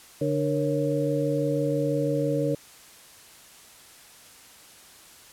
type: tone cluster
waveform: sine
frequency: 144.9 / 296.5 / 466 / 552 Hz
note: D3 / D4 / A#4 / C#5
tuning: -23 / +17 / -1 / -7 cents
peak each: -28 dBFS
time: 0.21-2.55 s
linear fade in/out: 5 ms
effects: white hiss -50 dBFS RMS until 5.32 s + low-pass 12000 Hz 12 dB/octave